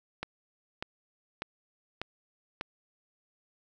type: click train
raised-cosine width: 0.3 ms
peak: -18 dBFS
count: 5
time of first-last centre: 0.23-2.611 s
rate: 1.68 Hz
effects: none